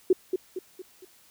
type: tone with echo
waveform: sine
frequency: 370 Hz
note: F#4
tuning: in tune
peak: -15 dBFS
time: 0.1-0.13 s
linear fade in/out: 5 ms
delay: 230 ms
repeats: 4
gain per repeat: -7 dB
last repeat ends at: 1.05 s
effects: white hiss -58 dBFS RMS until 1.3 s